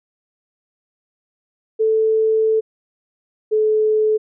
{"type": "tone pair in turn", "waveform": "sine", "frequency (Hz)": [440, 431.4], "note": ["A4", "A4"], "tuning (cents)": [0, -34], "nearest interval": "unison", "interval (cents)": 34, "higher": "first", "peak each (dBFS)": -13, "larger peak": "neither", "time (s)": [[1.79, 2.61], [3.51, 4.18]], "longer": "first", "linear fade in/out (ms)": 20, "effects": []}